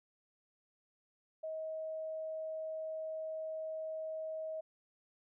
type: tone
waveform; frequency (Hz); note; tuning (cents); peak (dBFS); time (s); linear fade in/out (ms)
sine; 634; D#5; +32; -38; 1.43-4.61; 10
effects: none